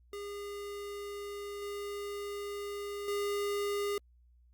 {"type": "tone with level steps", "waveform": "square", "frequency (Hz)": 406.9, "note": "G#4", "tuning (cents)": -35, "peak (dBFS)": [-40, -38, -32], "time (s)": [0.13, 3.98], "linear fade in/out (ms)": 2, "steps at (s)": [1.62, 3.08], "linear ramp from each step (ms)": 2, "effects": ["added 60 Hz sine -60 dBFS peak until 4.53 s", "Opus 48 kbps"]}